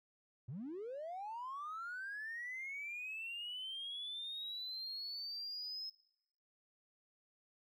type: linear sweep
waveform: triangle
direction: up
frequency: 106.1 to 5180 Hz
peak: -39 dBFS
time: 0.48-5.9 s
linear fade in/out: 10 ms
effects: noise-tail reverb RT60 0.9 s tail -26 dB re dry + tanh soft clip ceiling -39 dBFS